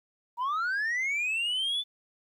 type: linear sweep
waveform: sine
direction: up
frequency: 927 to 3520 Hz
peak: -24 dBFS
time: 0.37-1.84 s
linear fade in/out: 50 ms
effects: tanh soft clip ceiling -26 dBFS + 11-bit